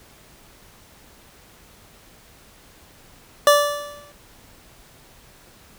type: tone with exponential decay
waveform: 25% pulse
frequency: 582 Hz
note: D5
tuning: 16 cents flat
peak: -5 dBFS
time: 3.47-4.12 s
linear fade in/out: 1 ms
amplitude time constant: 140 ms
effects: pink hiss -50 dBFS RMS until 5.78 s